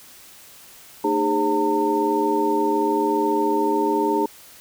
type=tone cluster; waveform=sine; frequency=227.9 / 306.6 / 407.6 / 533 / 907 Hz; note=A#3 / D#4 / G#4 / C5 / A#5; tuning=-39 / -25 / -32 / +32 / -48 cents; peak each=-31 / -23 / -22 / -31 / -22 dBFS; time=1.04-4.26 s; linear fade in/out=5 ms; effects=white hiss -46 dBFS RMS until 4.6 s